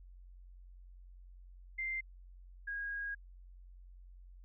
sine tone pair in turn, 2090 / 1638.1 Hz, C7 / G#6, -2 / -24 cents, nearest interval major third, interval 422 cents, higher first, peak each -35 / -37 dBFS, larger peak first, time 1.78-2.01 / 2.67-3.15 s, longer second, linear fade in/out 10 ms, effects added 45 Hz sine -52 dBFS peak until 4.44 s

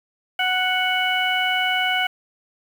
harmonic tone, 740 Hz, F#5, in tune, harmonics 1 / 2 / 3 / 4, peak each -24 / -24 / -24 / -24 dBFS, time 0.39-2.07 s, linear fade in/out 5 ms, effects 7-bit

